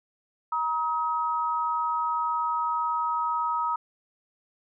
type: tone pair together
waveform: sine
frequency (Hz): 948 / 1269.8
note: A#5 / D#6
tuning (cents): +29 / +35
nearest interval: perfect fourth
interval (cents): 506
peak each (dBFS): -27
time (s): 0.52-3.76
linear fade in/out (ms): 5
effects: none